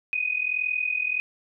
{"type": "tone with amplitude modulation", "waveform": "sine", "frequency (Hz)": 2494, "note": "D#7", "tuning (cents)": 3, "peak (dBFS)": -20, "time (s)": [0.13, 1.2], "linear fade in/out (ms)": 0, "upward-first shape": "sine", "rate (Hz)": 41.5, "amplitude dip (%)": 80, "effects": []}